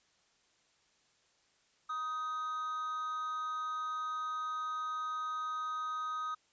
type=tone with amplitude modulation; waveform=triangle; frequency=1253 Hz; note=D#6; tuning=12 cents sharp; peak=-31 dBFS; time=1.89-6.35 s; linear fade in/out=10 ms; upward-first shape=sine; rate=291 Hz; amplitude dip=45%; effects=white hiss -71 dBFS RMS until 6.52 s + resampled to 16000 Hz